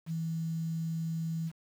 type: tone with quantisation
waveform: sine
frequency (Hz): 163.1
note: E3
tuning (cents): -18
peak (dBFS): -31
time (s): 0.06-1.52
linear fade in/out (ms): 50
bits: 9
effects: none